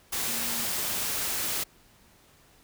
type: tone in noise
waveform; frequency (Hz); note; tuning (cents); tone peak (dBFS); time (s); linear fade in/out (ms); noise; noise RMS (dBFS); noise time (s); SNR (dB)
sine; 233.1; A#3; 0; -41; 0.27-0.65; 10; white; -30; 0.12-1.64; -14
effects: pink hiss -59 dBFS RMS until 2.63 s